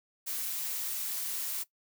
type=noise; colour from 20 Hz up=blue; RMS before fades=-35 dBFS; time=0.26-1.64 s; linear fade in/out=20 ms; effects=noise-tail reverb RT60 0.1 s tail -17 dB re dry